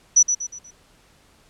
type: tone with echo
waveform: sine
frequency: 5920 Hz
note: F#8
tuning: in tune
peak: -9 dBFS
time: 0.16-0.23 s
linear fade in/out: 10 ms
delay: 120 ms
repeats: 4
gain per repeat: -8 dB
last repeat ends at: 0.71 s
effects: pink hiss -56 dBFS RMS until 1.49 s + low-pass 10000 Hz 12 dB/octave